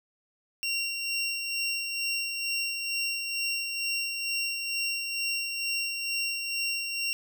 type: tone with tremolo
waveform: 25% pulse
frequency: 2753 Hz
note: F7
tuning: 25 cents flat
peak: -23 dBFS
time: 0.63-7.13 s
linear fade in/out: 0 ms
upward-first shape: sine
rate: 2.2 Hz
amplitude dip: 40%
effects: none